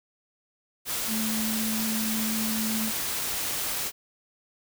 sine tone in noise, 220 Hz, A3, in tune, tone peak -28 dBFS, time 1.07-2.92 s, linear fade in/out 50 ms, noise white, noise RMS -30 dBFS, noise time 0.85-3.92 s, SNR -1 dB, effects none

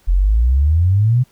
sine exponential sweep, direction up, 41.74 to 130 Hz, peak -10 dBFS, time 0.07-1.24 s, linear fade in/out 20 ms, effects pink hiss -55 dBFS RMS until 1.31 s

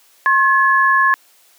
sine tone pair together, 1074.1 / 1705 Hz, C6 / G#6, +45 / +45 cents, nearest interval minor sixth, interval 800 cents, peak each -13 dBFS, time 0.26-1.14 s, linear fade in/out 0 ms, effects white hiss -52 dBFS RMS until 1.58 s + high-pass 400 Hz 12 dB/octave

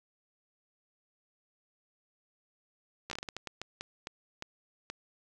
slowing click train, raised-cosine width 0.2 ms, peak -21 dBFS, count 14, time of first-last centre 3.1-4.9 s, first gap 13 ms, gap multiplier 1.35, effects none

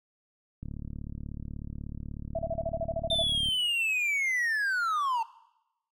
click train, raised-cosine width 5 ms, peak -26 dBFS, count 105, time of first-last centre 0.63-3.487 s, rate 36.4 Hz
sine tone bursts, 659.3 Hz, E5, in tune, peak -27 dBFS, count 12, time 2.35-3.226 s, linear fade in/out 5 ms, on 40 ms, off 36 ms
triangle linear sweep, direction down, 3600 to 882 Hz, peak -24 dBFS, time 3.1-5.23 s, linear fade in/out 5 ms
effects noise-tail reverb RT60 0.9 s tail -19 dB re dry

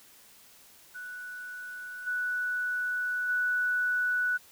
sine tone with level steps, 1480 Hz, F#6, in tune, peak -38 / -28 / -25 dBFS, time 0.94-4.38 s, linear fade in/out 20 ms, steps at 2.06 / 3.28 s, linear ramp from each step 20 ms, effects white hiss -56 dBFS RMS until 4.51 s

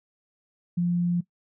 sine tone, 174.61 Hz, F3, in tune, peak -21 dBFS, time 0.77-1.21 s, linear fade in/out 10 ms, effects noise-tail reverb RT60 0.1 s tail -19 dB re dry

